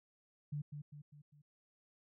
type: tone with echo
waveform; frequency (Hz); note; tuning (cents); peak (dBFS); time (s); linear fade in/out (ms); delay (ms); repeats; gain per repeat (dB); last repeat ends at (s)
sine; 146.83; D3; 0; -37; 0.52-0.62; 10; 200; 4; -6; 1.42
effects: none